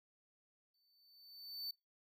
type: tone with exponential growth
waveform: square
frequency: 4533 Hz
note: C#8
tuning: 38 cents sharp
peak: -40 dBFS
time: 0.74-1.71 s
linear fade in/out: 5 ms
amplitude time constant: 210 ms
effects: noise-tail reverb RT60 0.2 s tail -24 dB re dry